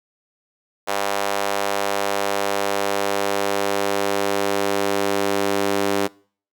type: tone with high-pass filter sweep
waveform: sawtooth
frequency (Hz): 100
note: G2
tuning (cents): +35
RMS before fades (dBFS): -22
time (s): 0.87-6.08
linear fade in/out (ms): 20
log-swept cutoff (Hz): 640 to 350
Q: 1.5
effects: noise-tail reverb RT60 0.5 s tail -25 dB re dry